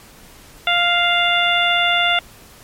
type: harmonic tone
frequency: 698.5 Hz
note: F5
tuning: in tune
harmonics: 1 / 2 / 3 / 4 / 5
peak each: -20 / -20 / -20 / -20 / -20 dBFS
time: 0.67-2.19 s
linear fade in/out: 2 ms
effects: pink hiss -44 dBFS RMS until 2.63 s + MP3 64 kbps